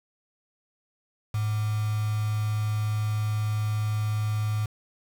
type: tone with quantisation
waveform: sine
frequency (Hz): 106.8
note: G#2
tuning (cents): +49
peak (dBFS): -24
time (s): 1.34-4.66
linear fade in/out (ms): 5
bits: 6
effects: none

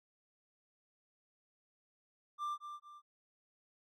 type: tone with echo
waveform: triangle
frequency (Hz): 1185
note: D6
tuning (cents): +15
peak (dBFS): -34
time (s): 2.38-2.58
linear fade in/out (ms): 50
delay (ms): 220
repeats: 2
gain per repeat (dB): -8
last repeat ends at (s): 3.02
effects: none

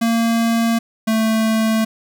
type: tone pair in turn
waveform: square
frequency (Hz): 229.6 / 221.3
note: A#3 / A3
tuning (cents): -26 / +10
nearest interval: minor second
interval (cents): 64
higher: first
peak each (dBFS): -15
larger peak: neither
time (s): 0.01-0.79 / 1.07-1.85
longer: neither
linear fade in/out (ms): 10
effects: none

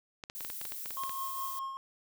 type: clicks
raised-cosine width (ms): 0.2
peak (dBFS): -24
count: 12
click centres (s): 0.238 / 0.299 / 0.407 / 0.449 / 0.501 / 0.614 / 0.653 / 0.721 / 0.859 / 0.907 / 1.036 / 1.095
type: noise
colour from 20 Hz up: violet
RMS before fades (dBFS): -41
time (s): 0.35-1.59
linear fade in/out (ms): 0
type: tone with tremolo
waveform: triangle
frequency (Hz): 1075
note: C6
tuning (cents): +47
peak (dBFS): -32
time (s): 0.97-1.77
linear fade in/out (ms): 0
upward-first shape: triangle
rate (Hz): 4.9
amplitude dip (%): 50
effects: none

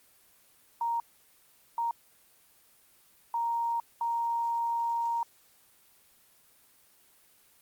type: tone bursts at uneven times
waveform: sine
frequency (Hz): 932.3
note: A#5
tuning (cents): 0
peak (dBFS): -27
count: 4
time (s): 0.81-1 / 1.78-1.91 / 3.34-3.8 / 4.01-5.23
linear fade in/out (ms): 2
effects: white hiss -62 dBFS RMS until 7.61 s + Opus 24 kbps

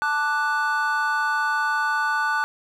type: chord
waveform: triangle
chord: D major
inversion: second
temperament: equal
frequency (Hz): 880 / 1174.7 / 1480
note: A5 / D6 / F#6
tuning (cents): 0 / 0 / 0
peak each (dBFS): -24 / -25 / -21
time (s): 0.02-2.44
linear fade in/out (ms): 0
effects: none

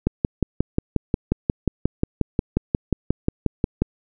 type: click train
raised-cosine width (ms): 3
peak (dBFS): -5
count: 22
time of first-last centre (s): 0.07-3.82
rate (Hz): 5.6
effects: none

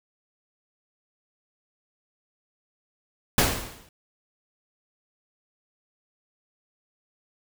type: noise with exponential decay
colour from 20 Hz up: pink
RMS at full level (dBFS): -17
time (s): 3.38-3.89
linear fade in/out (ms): 2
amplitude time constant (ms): 110
effects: none

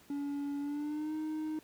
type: tone with pitch glide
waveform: triangle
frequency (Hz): 284.8 to 310.6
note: C#4 to D#4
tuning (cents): +47 to -3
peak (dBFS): -32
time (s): 0.1-1.59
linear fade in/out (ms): 2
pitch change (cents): +150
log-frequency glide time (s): 0.6-1.14
effects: pink hiss -61 dBFS RMS until 1.63 s + high-pass 80 Hz 12 dB/octave

